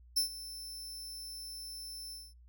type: tone with ADSR envelope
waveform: sawtooth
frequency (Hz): 5320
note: E8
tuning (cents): +15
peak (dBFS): -23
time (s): 0.16-2.34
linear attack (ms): 13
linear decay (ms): 110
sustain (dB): -17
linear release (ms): 220
effects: noise-tail reverb RT60 0.2 s tail -26 dB re dry + added 60 Hz sine -55 dBFS peak until 2.48 s